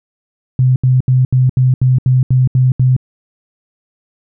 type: tone bursts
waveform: sine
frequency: 128.5 Hz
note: C3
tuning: 31 cents flat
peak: -7 dBFS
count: 10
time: 0.59-2.965 s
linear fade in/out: 2 ms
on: 170 ms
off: 75 ms
effects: none